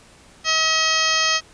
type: harmonic tone with a mistuned harmonic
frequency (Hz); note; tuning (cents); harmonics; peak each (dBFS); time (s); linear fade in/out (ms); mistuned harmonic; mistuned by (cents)
638; D#5; +43; 1 / 2 / 3 / 4 / 5 / 6 / 7 / 8 / 9 / 10; -31 / -24 / -24 / -25 / -24 / -34 / -26 / -24 / -33 / -26; 0.44-1.41; 50; 7; -25
effects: pink hiss -49 dBFS RMS until 1.53 s + resampled to 22050 Hz